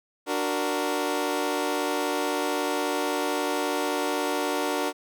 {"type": "chord", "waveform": "20% pulse", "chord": "D augmented", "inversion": "none", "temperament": "equal", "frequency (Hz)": [293.7, 370, 466.2], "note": ["D4", "F#4", "A#4"], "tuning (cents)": [0, 0, 0], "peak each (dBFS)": [-24, -25, -25], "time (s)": [0.26, 4.93], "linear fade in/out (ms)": 50, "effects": []}